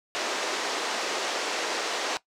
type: band-pass noise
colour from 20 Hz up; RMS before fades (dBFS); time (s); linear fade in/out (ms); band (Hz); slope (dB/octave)
pink; -30; 0.15-2.17; 0; 370 to 6800; 24
effects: noise-tail reverb RT60 0.1 s tail -18 dB re dry